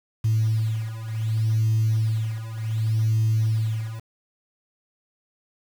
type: beating tone pair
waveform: sine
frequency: 110 / 110.67 Hz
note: A2 / A2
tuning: 0 / +11 cents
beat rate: 0.67 Hz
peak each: -24 / -21 dBFS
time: 0.24-4 s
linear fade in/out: 10 ms
effects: tanh soft clip ceiling -14 dBFS + 7-bit